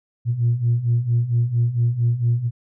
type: beating tone pair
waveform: sine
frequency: 116 / 120.4 Hz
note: A#2 / B2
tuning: -8 / -44 cents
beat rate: 4.4 Hz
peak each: -21 / -17 dBFS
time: 0.25-2.51 s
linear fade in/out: 50 ms
effects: tanh soft clip ceiling -11 dBFS